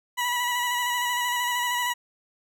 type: tone with vibrato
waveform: 20% pulse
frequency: 976 Hz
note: B5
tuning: 21 cents flat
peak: -19 dBFS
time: 0.17-1.94 s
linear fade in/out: 20 ms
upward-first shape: square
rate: 13 Hz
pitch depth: 20 cents each way
effects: none